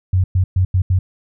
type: tone bursts at uneven times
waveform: sine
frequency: 92.5 Hz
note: F#2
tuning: in tune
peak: -11 dBFS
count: 5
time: 0.13-0.24 / 0.35-0.44 / 0.56-0.65 / 0.74-0.82 / 0.9-0.99 s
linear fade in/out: 5 ms
effects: none